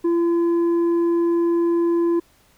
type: tone with tanh clipping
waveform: triangle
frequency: 340 Hz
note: F4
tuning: 46 cents flat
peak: -17 dBFS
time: 0.04-2.2 s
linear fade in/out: 10 ms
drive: 9 dB
effects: pink hiss -57 dBFS RMS until 2.57 s